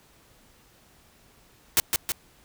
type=noise with echo; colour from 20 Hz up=white; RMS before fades=-19 dBFS; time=1.77-1.8 s; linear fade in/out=0 ms; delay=160 ms; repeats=2; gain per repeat=-4 dB; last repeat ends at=2.12 s; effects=pink hiss -58 dBFS RMS until 2.44 s